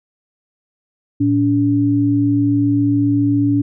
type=tone pair together; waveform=sine; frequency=113.42 / 285.8 Hz; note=A#2 / D4; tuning=-47 / -47 cents; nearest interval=octave + major third; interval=1600 cents; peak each=-18 / -13 dBFS; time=1.2-3.62 s; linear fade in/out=10 ms; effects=none